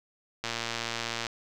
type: click train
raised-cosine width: 0.2 ms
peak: -14 dBFS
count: 97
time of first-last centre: 0.44-1.268 s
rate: 116 Hz
effects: none